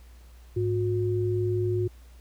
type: tone pair together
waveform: sine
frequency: 105.31 / 360.4 Hz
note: G#2 / F#4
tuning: +25 / -45 cents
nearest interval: octave + major sixth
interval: 2130 cents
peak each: -26 dBFS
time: 0.56-1.88 s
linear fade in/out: 10 ms
effects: added 60 Hz sine -47 dBFS peak until 2.2 s + pink hiss -60 dBFS RMS until 2.2 s